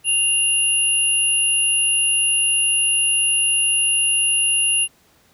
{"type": "tone pair together", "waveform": "sine", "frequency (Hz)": [2794, 10549], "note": ["F7", "E9"], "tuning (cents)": [0, 0], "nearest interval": "octave + major seventh", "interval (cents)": 2300, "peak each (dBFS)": -18, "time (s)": [0.04, 4.88], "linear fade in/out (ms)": 50, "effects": ["pink hiss -56 dBFS RMS until 5.33 s", "high-pass 60 Hz 12 dB/octave"]}